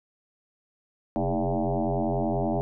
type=tone with frequency modulation; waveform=sine; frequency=223.5 Hz; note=A3; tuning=27 cents sharp; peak=-23 dBFS; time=1.16-2.61 s; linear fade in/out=0 ms; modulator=90.3 Hz; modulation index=6.2; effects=none